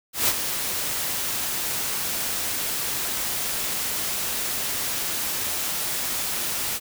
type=noise with ADSR envelope; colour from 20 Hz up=white; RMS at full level=-19 dBFS; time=0.13-6.8 s; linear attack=150 ms; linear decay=43 ms; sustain=-8 dB; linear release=44 ms; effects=none